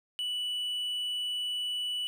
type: tone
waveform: triangle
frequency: 2960 Hz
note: F#7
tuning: in tune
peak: -29 dBFS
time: 0.19-2.07 s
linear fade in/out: 0 ms
effects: none